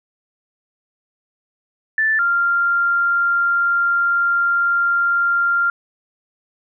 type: tone pair in turn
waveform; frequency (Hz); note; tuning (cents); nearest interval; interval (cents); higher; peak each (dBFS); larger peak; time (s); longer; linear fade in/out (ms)
sine; 1760 / 1391; A6 / F6; 0 / -7; major third; 407; first; -14; neither; 1.98-2.19 / 2.19-5.7; second; 2
effects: none